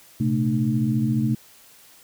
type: tone cluster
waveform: sine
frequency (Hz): 116.5 / 130.8 / 220.8 / 300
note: A#2 / C3 / A3 / D4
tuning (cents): -1 / 0 / +6 / +37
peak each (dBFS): -29 / -23 / -22 / -28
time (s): 0.2-1.35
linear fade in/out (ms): 5
effects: white hiss -51 dBFS RMS until 2.03 s